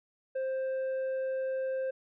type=tone with tanh clipping; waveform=triangle; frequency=526 Hz; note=C5; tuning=9 cents sharp; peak=-31 dBFS; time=0.35-1.91 s; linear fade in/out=10 ms; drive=9 dB; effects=none